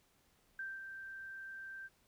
sine tone with ADSR envelope, 1568 Hz, G6, in tune, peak -39 dBFS, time 0.59-1.89 s, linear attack 3 ms, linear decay 210 ms, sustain -6 dB, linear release 33 ms, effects pink hiss -72 dBFS RMS until 2.07 s

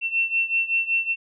sine beating tone pair, 2700 / 2705.3 Hz, E7 / E7, +41 / +44 cents, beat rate 5.3 Hz, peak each -22 / -25 dBFS, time 0.01-1.16 s, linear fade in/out 50 ms, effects none

